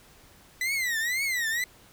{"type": "tone with vibrato", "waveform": "40% pulse", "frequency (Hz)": 1980, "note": "B6", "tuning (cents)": 4, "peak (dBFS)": -25, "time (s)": [0.61, 1.64], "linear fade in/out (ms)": 2, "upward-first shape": "triangle", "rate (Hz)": 2, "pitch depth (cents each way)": 220, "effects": ["pink hiss -55 dBFS RMS until 1.92 s"]}